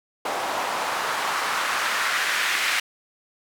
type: noise with band-pass filter sweep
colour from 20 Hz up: white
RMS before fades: -25 dBFS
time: 0.25-2.8 s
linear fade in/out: 5 ms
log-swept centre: 720 to 2000 Hz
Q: 1.6
effects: none